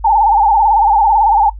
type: tone with vibrato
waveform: sine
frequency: 854 Hz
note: G#5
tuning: 48 cents sharp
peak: -7 dBFS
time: 0.04-1.5 s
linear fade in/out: 10 ms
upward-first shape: sine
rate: 18 Hz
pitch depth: 120 cents each way
effects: noise-tail reverb RT60 0.1 s tail -18 dB re dry + added 50 Hz sine -26 dBFS peak until 1.59 s